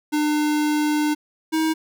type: tone pair in turn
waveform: square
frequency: 300 / 317.8 Hz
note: D4 / D#4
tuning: +37 / +37 cents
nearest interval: minor second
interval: 100 cents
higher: second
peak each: -19 dBFS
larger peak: neither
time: 0.12-1.15 / 1.52-1.74 s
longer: first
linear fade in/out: 20 ms
effects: none